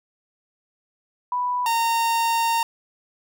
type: tone pair in turn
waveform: sine / 45% pulse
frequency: 987.8 / 920.5 Hz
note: B5 / A#5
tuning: 0 / -22 cents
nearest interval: minor second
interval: 122 cents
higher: first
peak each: -21 / -19 dBFS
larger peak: second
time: 1.32-1.66 / 1.66-2.63 s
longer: second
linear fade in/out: 2 ms
effects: none